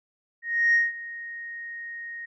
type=tone with ADSR envelope; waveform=sine; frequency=1866 Hz; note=A#6; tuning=1 cent sharp; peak=-15 dBFS; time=0.42-2.26 s; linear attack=320 ms; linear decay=180 ms; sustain=-19 dB; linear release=13 ms; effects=tanh soft clip ceiling -13 dBFS